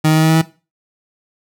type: tone with pitch steps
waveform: 30% pulse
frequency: 155.56 / 156.73 / 157.91 / 159.1 / 160.3 / 161.51 Hz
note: D#3 / D#3 / D#3 / D#3 / E3 / E3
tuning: 0 / +13 / +26 / +39 / -48 / -35 cents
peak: -7 dBFS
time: 0.04-0.418 s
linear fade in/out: 10 ms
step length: 63 ms
effects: noise-tail reverb RT60 0.3 s tail -17 dB re dry